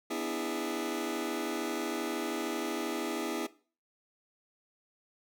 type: chord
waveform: sawtooth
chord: E dominant seventh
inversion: second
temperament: just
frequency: 247.2 / 296.7 / 329.6 / 412 Hz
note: B3 / D4 / E4 / G#4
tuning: +2 / +18 / 0 / -14 cents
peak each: -35 / -35 / -32 / -35 dBFS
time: 0.1-3.47 s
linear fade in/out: 10 ms
effects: noise-tail reverb RT60 0.4 s tail -19 dB re dry